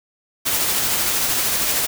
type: noise with tremolo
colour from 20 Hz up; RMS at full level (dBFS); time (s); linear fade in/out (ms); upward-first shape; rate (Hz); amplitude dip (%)
white; -19; 0.45-1.87; 20; sine; 13; 25
effects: none